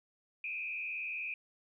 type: tone with frequency modulation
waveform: sine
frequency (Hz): 2483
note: D#7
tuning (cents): -4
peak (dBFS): -36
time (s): 0.44-1.34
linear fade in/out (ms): 2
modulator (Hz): 77.8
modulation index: 1.5
effects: 13-bit